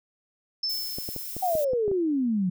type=tone with exponential decay; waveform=sine; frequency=5274 Hz; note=E8; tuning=in tune; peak=-24 dBFS; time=0.63-1.74 s; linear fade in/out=5 ms; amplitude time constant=240 ms
type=noise; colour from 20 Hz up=violet; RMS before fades=-36 dBFS; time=0.69-1.65 s; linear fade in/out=10 ms
type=clicks; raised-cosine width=2 ms; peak=-22 dBFS; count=8; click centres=0.985 / 1.089 / 1.163 / 1.366 / 1.553 / 1.734 / 1.88 / 1.915 s
type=exponential sweep; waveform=sine; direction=down; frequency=767 to 174.61 Hz; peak=-22 dBFS; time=1.42-2.5 s; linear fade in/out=10 ms
effects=none